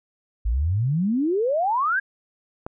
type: exponential sweep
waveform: sine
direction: up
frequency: 50.7 to 1661.2 Hz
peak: -19 dBFS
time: 0.45-2 s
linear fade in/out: 10 ms
type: click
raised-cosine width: 1 ms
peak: -17 dBFS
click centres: 2.665 s
effects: none